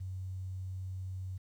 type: tone with quantisation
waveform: sine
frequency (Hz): 93.5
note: F#2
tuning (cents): +19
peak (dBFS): -37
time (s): 0-1.38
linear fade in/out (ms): 10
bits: 11
effects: none